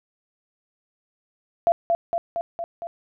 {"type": "tone with echo", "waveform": "sine", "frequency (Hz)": 680, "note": "F5", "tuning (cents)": -46, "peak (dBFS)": -14, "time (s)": [1.67, 1.72], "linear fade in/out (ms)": 0, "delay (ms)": 230, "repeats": 5, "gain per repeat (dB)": -3, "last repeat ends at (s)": 2.87, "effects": []}